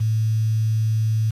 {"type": "tone with quantisation", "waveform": "sine", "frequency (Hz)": 110, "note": "A2", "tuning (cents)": 0, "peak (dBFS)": -17, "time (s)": [0, 1.31], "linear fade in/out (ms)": 10, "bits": 7, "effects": ["resampled to 32000 Hz"]}